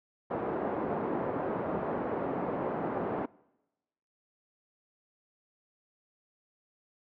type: band-pass noise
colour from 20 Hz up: pink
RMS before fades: -33 dBFS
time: 0.3-3.26 s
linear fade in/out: 10 ms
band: 270 to 820 Hz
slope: 12 dB/octave
effects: noise-tail reverb RT60 1.0 s tail -24 dB re dry + low-pass 2000 Hz 12 dB/octave